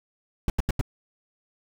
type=noise bursts; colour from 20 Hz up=brown; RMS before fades=-21 dBFS; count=4; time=0.48-0.812 s; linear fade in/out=2 ms; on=20 ms; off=84 ms; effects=none